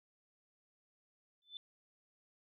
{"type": "tone with exponential growth", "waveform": "sine", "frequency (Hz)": 3520, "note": "A7", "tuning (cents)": 0, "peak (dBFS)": -40, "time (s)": [1.42, 1.57], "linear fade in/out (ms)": 1, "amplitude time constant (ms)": 31, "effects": []}